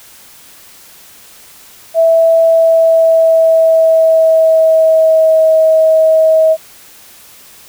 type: tone with pitch glide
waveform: sine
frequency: 657 to 637.9 Hz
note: E5 to D#5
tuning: -6 to +43 cents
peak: -5 dBFS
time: 1.94-6.57 s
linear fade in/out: 50 ms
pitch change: -51 cents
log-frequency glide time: 2.42-5.48 s
effects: white hiss -39 dBFS RMS until 7.68 s